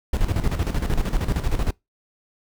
brown noise with tremolo, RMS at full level -20 dBFS, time 0.13-1.71 s, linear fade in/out 5 ms, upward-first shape square, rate 13 Hz, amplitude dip 65%, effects noise-tail reverb RT60 0.2 s tail -25 dB re dry

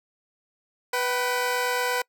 15% pulse tone pair together, 493.9 / 765.1 Hz, B4 / G5, 0 / -42 cents, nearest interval minor sixth, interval 758 cents, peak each -18 / -24 dBFS, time 0.93-2.02 s, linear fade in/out 5 ms, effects noise-tail reverb RT60 0.1 s tail -26 dB re dry

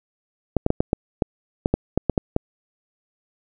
clicks, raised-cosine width 2 ms, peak -4 dBFS, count 12, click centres 0.567 / 0.664 / 0.704 / 0.805 / 0.931 / 1.222 / 1.659 / 1.74 / 1.976 / 2.097 / 2.178 / 2.364 s, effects none

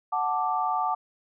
sine chord, D major, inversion first, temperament equal, 740 / 880 / 1174.7 Hz, F#5 / A5 / D6, 0 / 0 / 0 cents, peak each -28 dBFS, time 0.12-0.95 s, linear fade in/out 10 ms, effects none

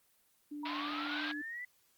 sine tone with pitch glide, 294.1 to 298.4 Hz, D4 to D4, +3 to +28 cents, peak -40 dBFS, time 0.51-1.42 s, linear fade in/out 10 ms, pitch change +25 cents, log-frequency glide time 0.98-1.28 s
sine linear sweep, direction up, 932.3 to 2006 Hz, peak -40 dBFS, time 0.63-1.65 s, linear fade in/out 5 ms
white band-pass noise, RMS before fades -41 dBFS, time 0.65-1.32 s, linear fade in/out 5 ms, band 630 to 4100 Hz, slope 48 dB/octave
effects white hiss -71 dBFS RMS until 1.97 s + Opus 24 kbps

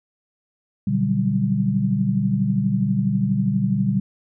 sine chord, G major seventh, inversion first, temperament just, 122.5 / 147 / 183.75 / 196 Hz, B2 / D3 / F#3 / G3, -14 / +2 / -12 / 0 cents, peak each -24 / -25 / -26 / -20 dBFS, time 0.87-4 s, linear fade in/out 5 ms, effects none

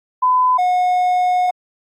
sine / triangle tone pair in turn, 1008 / 725.8 Hz, B5 / F#5, +35 / -34 cents, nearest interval tritone, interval 569 cents, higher first, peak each -11 dBFS, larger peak neither, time 0.22-0.58 / 0.58-1.51 s, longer second, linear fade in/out 10 ms, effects AAC 64 kbps

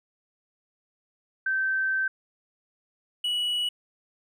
sine / triangle tone pair in turn, 1550 / 2934 Hz, G6 / F#7, -20 / -15 cents, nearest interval major seventh, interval 1105 cents, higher second, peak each -23 / -23 dBFS, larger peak neither, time 1.46-2.08 / 3.24-3.69 s, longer first, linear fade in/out 5 ms, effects none

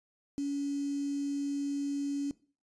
sine tone with quantisation, 282.4 Hz, C#4, 32 cents sharp, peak -30 dBFS, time 0.38-2.31 s, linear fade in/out 0 ms, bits 8, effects noise-tail reverb RT60 0.4 s tail -19 dB re dry + resampled to 22050 Hz

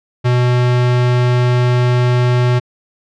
square tone, 123.47 Hz, B2, in tune, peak -11 dBFS, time 0.24-2.6 s, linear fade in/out 20 ms, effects low-pass 4000 Hz 12 dB/octave

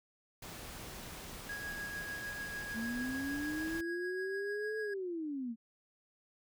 pink noise, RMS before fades -47 dBFS, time 0.42-3.81 s, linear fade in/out 5 ms
triangle tone with tremolo, 1652 Hz, G#6, 10 cents flat, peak -37 dBFS, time 1.49-4.94 s, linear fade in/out 5 ms, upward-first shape sine, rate 6.7 Hz, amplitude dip 35%
sine linear two-way sweep, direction up then down, 220 to 438.5 to 220 Hz, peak -36 dBFS, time 2.73-5.56 s, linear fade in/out 50 ms, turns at 4.79 s
effects none

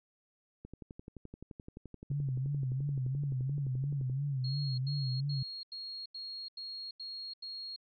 click train, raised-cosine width 3 ms, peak -33 dBFS, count 41, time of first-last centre 0.65-4.098 s, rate 11.6 Hz
sine tone with vibrato, 135.7 Hz, C#3, 36 cents flat, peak -31 dBFS, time 2.1-5.43 s, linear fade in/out 5 ms, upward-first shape sine, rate 2.9 Hz, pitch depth 110 cents each way
sine tone bursts, 4284 Hz, C8, 40 cents sharp, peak -40 dBFS, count 8, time 4.44-7.762 s, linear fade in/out 5 ms, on 340 ms, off 86 ms
effects none

